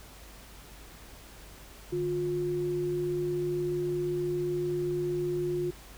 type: tone pair together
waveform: sine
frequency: 149.04 / 355.6 Hz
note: D3 / F4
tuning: +26 / +31 cents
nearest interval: octave + minor third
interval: 1505 cents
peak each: -36 / -28 dBFS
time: 1.92-5.71 s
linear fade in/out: 10 ms
effects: added 50 Hz sine -51 dBFS peak until 5.97 s + pink hiss -51 dBFS RMS until 5.97 s